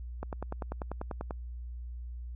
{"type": "click train", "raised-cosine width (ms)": 1, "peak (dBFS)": -22, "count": 12, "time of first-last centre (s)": [0.23, 1.308], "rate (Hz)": 10.2, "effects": ["added 60 Hz sine -38 dBFS peak until 2.35 s"]}